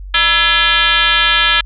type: tone with frequency modulation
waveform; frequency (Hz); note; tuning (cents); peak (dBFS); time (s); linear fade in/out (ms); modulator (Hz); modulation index
sine; 2408; D7; +43; -9; 0.14-1.61; 5; 361; 3.3
effects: added 47 Hz sine -26 dBFS peak until 1.65 s